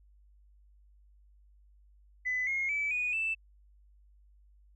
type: tone with pitch steps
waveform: sine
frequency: 2006 / 2150 / 2304 / 2470 / 2647 Hz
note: B6 / C7 / D7 / D#7 / E7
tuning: +26 / +47 / -34 / -13 / +7 cents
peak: -28 dBFS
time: 2.25-3.35 s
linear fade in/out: 20 ms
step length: 220 ms
effects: tanh soft clip ceiling -24 dBFS + added 50 Hz sine -58 dBFS peak until 4.75 s